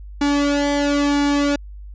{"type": "tone with flanger", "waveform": "sawtooth", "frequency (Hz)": 286.8, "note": "D4", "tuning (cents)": -41, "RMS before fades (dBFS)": -18, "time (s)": [0.21, 1.56], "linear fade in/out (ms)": 5, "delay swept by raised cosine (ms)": [1.9, 2.74], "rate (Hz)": 1, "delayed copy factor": -0.85, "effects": ["added 50 Hz sine -33 dBFS peak until 1.94 s", "resampled to 16000 Hz"]}